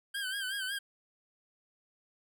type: tone with vibrato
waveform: 25% pulse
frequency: 1568 Hz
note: G6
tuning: in tune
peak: -30 dBFS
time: 0.14-0.79 s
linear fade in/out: 10 ms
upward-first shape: sine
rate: 5.4 Hz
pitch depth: 81 cents each way
effects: none